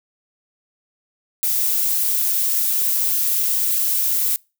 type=noise with amplitude modulation; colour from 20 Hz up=violet; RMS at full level=-18 dBFS; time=1.43-4.36 s; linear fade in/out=0 ms; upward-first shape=sine; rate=184 Hz; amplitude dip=30%; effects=noise-tail reverb RT60 0.3 s tail -26 dB re dry